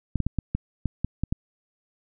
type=clicks; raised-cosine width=5 ms; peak=-12 dBFS; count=9; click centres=0.157 / 0.203 / 0.266 / 0.387 / 0.55 / 0.857 / 1.046 / 1.236 / 1.325 s; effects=none